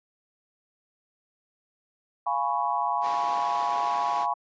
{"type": "chord", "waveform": "sine", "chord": "C# dominant seventh", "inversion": "first", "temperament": "equal", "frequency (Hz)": [698.5, 830.6, 987.8, 1108.7], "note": ["E#5", "G#5", "B5", "C#6"], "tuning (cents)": [0, 0, 0, 0], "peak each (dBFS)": [-31, -28, -28, -30], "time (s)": [2.26, 4.34], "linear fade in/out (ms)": 10}
{"type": "low-pass noise", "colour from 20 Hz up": "pink", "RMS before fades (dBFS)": -38, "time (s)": [3.01, 4.27], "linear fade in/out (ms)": 50, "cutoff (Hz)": 4900, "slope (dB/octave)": 12}
{"effects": ["high-pass 400 Hz 12 dB/octave", "resampled to 16000 Hz"]}